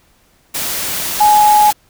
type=tone in noise; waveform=sine; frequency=840 Hz; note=G#5; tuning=19 cents sharp; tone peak=-6 dBFS; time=1.2-1.71 s; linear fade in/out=10 ms; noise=white; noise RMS=-20 dBFS; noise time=0.54-1.73 s; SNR=+11 dB; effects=pink hiss -54 dBFS RMS until 1.89 s